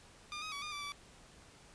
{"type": "tone with pitch steps", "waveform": "15% pulse", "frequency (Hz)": [1206, 1259, 1136, 1213, 1165, 1154], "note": ["D6", "D#6", "C#6", "D#6", "D6", "D6"], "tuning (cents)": [46, 20, 42, -44, -14, -31], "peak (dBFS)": -34, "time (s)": [0.32, 0.92], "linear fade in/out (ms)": 0, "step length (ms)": 100, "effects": ["pink hiss -59 dBFS RMS until 1.74 s", "resampled to 22050 Hz"]}